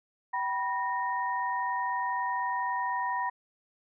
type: tone cluster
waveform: sine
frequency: 770 / 978 / 1848 Hz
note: G5 / B5 / A#6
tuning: -31 / -17 / -16 cents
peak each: -36 / -29 / -36 dBFS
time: 0.33-3.3 s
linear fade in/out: 10 ms
effects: none